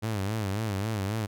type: tone with vibrato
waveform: sawtooth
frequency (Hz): 103.83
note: G#2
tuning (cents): 0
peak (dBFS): -24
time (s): 0.02-1.27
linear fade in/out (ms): 20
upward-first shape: sine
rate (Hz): 3.7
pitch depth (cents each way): 140
effects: none